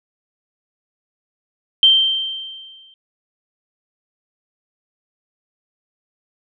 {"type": "tone with exponential decay", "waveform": "sine", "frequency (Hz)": 3136, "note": "G7", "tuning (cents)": 0, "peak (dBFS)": -6, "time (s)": [1.83, 2.94], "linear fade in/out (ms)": 1, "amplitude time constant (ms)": 240, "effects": []}